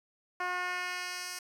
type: tone with band-pass filter sweep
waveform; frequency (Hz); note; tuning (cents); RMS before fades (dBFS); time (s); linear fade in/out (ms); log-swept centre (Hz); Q
10% pulse; 360.4; F#4; -45; -36; 0.4-1.39; 5; 1100 to 7100; 0.87
effects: 10-bit